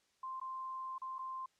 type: tone with dropouts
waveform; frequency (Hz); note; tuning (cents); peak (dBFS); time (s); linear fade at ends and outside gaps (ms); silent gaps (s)
sine; 1046.5; C6; 0; -40; 0.23-1.46; 5; 0.4-0.413 / 0.982-1.017 / 1.184-1.19
effects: white hiss -75 dBFS RMS until 1.59 s + low-pass 7000 Hz 12 dB/octave